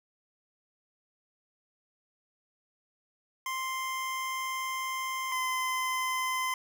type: tone pair in turn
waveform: 25% pulse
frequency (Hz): 1046.5 / 1030.3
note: C6 / C6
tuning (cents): 0 / -27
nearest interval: unison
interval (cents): 27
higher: first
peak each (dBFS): -28 / -25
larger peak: second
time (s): 3.46-5.32 / 5.32-6.54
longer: first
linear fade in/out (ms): 2
effects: none